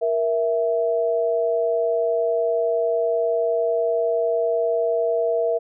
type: tone pair together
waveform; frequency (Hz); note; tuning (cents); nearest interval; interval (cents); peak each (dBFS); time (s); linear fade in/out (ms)
sine; 470 / 659.3; A#4 / E5; +14 / 0; tritone; 586; -21; 0.01-5.59; 20
effects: none